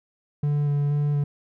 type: tone with vibrato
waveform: triangle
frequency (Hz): 145.2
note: D3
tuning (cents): -19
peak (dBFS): -18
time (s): 0.43-1.24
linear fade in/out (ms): 5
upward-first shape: square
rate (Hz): 2.1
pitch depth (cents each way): 12
effects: none